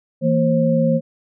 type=tone cluster; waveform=sine; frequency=163.2 / 229.4 / 532 Hz; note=E3 / A#3 / C5; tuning=-17 / -28 / +29 cents; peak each=-18 dBFS; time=0.21-1.01 s; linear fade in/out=50 ms; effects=none